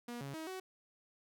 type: tone with pitch steps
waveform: sawtooth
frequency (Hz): 239.8 / 138.7 / 318.5 / 375.3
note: A#3 / C#3 / D#4 / F#4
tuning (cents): +49 / +1 / +41 / +25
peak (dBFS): -38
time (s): 0.08-0.6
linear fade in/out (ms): 5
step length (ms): 130
effects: none